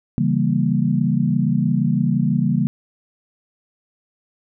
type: chord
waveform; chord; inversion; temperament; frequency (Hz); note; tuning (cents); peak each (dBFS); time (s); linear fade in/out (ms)
sine; C# diminished seventh; none; equal; 138.59 / 164.81 / 196 / 233.1; C#3 / E3 / G3 / Bb3; 0 / 0 / 0 / 0; -21; 0.18-2.67; 0
effects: none